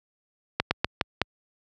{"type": "slowing click train", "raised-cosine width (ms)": 0.3, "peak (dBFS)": -5, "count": 5, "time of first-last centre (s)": [0.6, 1.216], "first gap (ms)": 110, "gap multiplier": 1.23, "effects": ["high-pass 60 Hz 12 dB/octave"]}